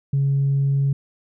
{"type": "tone", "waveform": "sine", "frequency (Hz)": 138.59, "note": "C#3", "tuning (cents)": 0, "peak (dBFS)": -15, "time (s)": [0.13, 0.93], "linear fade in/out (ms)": 5, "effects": ["tanh soft clip ceiling -13 dBFS"]}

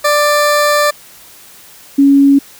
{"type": "tone pair in turn", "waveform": ["20% pulse", "sine"], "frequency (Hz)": [590, 278.4], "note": ["D5", "C#4"], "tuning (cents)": [8, 8], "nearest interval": "octave + minor second", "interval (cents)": 1300, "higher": "first", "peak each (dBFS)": -4, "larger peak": "neither", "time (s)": [[0.04, 0.91], [1.98, 2.39]], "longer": "first", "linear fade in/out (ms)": 10, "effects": ["white hiss -39 dBFS RMS until 2.59 s"]}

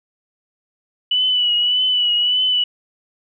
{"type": "tone with vibrato", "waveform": "sine", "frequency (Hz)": 2960, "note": "F#7", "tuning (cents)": 0, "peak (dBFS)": -14, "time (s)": [1.11, 2.64], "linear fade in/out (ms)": 5, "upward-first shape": "triangle", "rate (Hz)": 1.7, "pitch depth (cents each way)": 46, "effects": []}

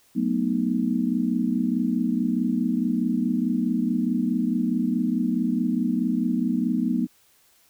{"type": "chord", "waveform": "sine", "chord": "B dominant seventh", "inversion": "second", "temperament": "just", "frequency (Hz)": [185.21, 222.2, 246.9, 308.7], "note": ["F#3", "A3", "B3", "D#4"], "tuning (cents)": [2, 17, 0, -14], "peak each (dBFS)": [-28, -26, -24, -29], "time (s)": [0.15, 7.07], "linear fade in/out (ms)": 20, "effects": ["white hiss -60 dBFS RMS until 7.69 s"]}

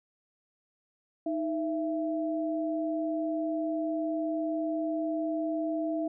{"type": "tone pair together", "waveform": "sine", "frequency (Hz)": [314.2, 666.5], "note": ["D#4", "E5"], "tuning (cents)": [17, 19], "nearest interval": "octave + minor second", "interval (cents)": 1302, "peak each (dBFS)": [-30, -32], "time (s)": [1.26, 6.08], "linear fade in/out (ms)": 5, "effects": []}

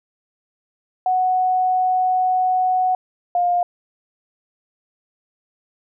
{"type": "tone pair in turn", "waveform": "sine", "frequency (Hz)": [740, 707.4], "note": ["F#5", "F5"], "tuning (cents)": [0, 22], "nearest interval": "minor second", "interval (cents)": 78, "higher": "first", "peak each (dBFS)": -15, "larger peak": "neither", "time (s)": [[1.06, 2.95], [3.35, 3.63]], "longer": "first", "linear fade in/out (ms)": 2, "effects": []}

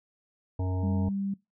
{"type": "harmonic tone", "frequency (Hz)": 92.5, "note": "F#2", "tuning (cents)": 0, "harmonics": [1, 3, 5, 7, 9, 10], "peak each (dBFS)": [-27, -37, -41, -44, -46, -47], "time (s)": [0.59, 1.09], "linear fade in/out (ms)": 5}
{"type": "tone", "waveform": "sine", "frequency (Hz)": 197.1, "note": "G3", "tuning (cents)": 10, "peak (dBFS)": -28, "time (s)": [0.83, 1.34], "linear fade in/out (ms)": 5}
{"effects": ["noise-tail reverb RT60 0.2 s tail -21 dB re dry"]}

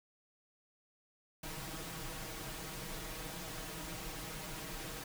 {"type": "noise with comb filter", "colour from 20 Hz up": "pink", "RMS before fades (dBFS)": -44, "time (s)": [1.43, 5.04], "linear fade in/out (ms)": 5, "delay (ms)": 6.3, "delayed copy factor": 0.95, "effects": []}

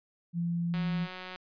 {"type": "tone", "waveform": "sine", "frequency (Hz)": 170.8, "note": "F3", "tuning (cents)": -38, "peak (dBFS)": -28, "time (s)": [0.33, 1.08], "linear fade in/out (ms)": 50}
{"type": "click train", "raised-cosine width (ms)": 0.3, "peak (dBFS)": -26, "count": 115, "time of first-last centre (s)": [0.74, 1.36], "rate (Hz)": 184}
{"effects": ["resampled to 11025 Hz"]}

